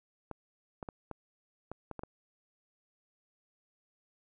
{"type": "clicks", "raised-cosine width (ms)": 1, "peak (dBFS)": -26, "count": 8, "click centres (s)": [0.313, 0.828, 0.888, 1.113, 1.716, 1.913, 1.993, 2.035], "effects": []}